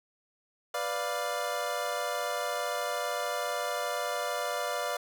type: chord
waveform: 25% pulse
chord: B diminished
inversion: none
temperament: equal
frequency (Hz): 493.9 / 587.3 / 698.5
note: B4 / D5 / F5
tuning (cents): 0 / 0 / 0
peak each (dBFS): -33 / -30 / -31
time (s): 0.74-4.97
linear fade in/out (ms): 5
effects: none